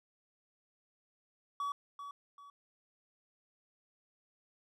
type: tone with echo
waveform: triangle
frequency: 1136 Hz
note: C#6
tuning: 42 cents sharp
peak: -32 dBFS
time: 1.6-1.72 s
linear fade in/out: 2 ms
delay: 390 ms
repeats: 2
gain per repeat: -9 dB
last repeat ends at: 2.5 s
effects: none